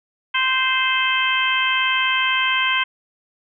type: harmonic tone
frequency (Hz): 521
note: C5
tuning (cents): -7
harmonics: 2 / 3 / 4 / 5 / 6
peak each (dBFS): -23 / -23 / -23 / -23 / -23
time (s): 0.34-2.84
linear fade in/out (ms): 10
effects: none